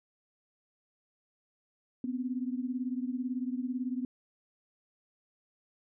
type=beating tone pair; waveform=sine; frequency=247.1 / 265.1 Hz; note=B3 / C4; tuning=+1 / +23 cents; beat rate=18 Hz; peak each=-33 / -36 dBFS; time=2.04-4.05 s; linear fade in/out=2 ms; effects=none